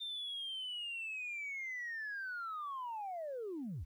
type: linear sweep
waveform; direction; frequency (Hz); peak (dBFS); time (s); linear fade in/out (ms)
sine; down; 3623 to 55; -38; 0-3.85; 20
effects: tanh soft clip ceiling -36 dBFS + 12-bit